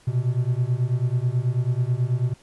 triangle beating tone pair, 119.7 / 128.9 Hz, A#2 / C3, +46 / -26 cents, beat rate 9.2 Hz, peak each -21 dBFS, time 0.07-2.34 s, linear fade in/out 10 ms, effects pink hiss -55 dBFS RMS until 2.42 s + resampled to 24000 Hz

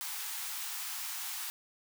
white high-pass noise, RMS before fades -39 dBFS, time 0.01-1.5 s, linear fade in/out 0 ms, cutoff 760 Hz, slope 96 dB/octave, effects none

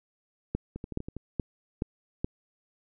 two click trains, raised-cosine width 3 ms, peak -15 / -24 dBFS, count 5 / 6, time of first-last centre 0.55-2.245 / 0.76-1.167 s, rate 2.36 / 12.3 Hz, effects none

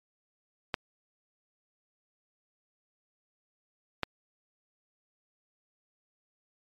clicks, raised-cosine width 0.3 ms, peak -12 dBFS, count 2, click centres 0.742 / 4.033 s, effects MP3 96 kbps

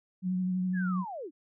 sine tone with vibrato, 183.8 Hz, F#3, 11 cents flat, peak -27 dBFS, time 0.22-1.05 s, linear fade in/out 50 ms, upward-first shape triangle, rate 12 Hz, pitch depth 27 cents each way
sine linear sweep, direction down, 1760 to 263.4 Hz, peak -36 dBFS, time 0.73-1.31 s, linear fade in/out 50 ms
effects none

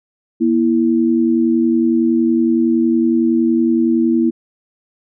sine tone pair together, 238.8 / 329.6 Hz, A#3 / E4, +42 / 0 cents, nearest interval tritone, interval 558 cents, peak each -14 dBFS, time 0.4-4.31 s, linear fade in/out 20 ms, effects none

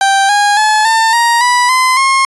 30% pulse tone with pitch steps, 784 / 820.1 / 857.9 / 897.5 / 938.8 / 982.1 / 1027.3 / 1074.7 Hz, G5 / G#5 / A5 / A5 / A#5 / B5 / C6 / C6, 0 / -22 / -44 / +34 / +12 / -10 / -32 / +46 cents, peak -5 dBFS, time 0.01-2.25 s, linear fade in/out 2 ms, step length 280 ms, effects resampled to 24000 Hz

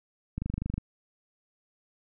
click train, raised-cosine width 5 ms, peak -19 dBFS, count 11, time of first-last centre 0.38-0.78 s, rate 25 Hz, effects none

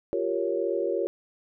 sine chord, G half-diminished seventh, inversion third, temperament equal, 349.2 / 392 / 466.2 / 554.4 Hz, F4 / G4 / Bb4 / Db5, 0 / 0 / 0 / 0 cents, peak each -30 dBFS, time 0.13-1.07 s, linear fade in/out 0 ms, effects none

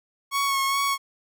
sawtooth tone with vibrato, 1103 Hz, C#6, 9 cents flat, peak -18 dBFS, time 0.31-0.98 s, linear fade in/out 50 ms, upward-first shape sine, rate 2.4 Hz, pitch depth 24 cents each way, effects none

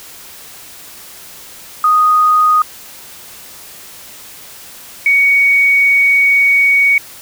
sine tone pair in turn, 1242 / 2239 Hz, D#6 / C#7, -3 / +17 cents, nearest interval minor seventh, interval 1020 cents, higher second, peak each -7 dBFS, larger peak neither, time 1.84-2.62 / 5.06-6.98 s, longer second, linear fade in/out 2 ms, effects white hiss -35 dBFS RMS until 7.21 s

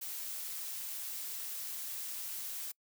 blue noise, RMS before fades -41 dBFS, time 0.01-2.72 s, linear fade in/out 10 ms, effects noise-tail reverb RT60 0.1 s tail -26 dB re dry

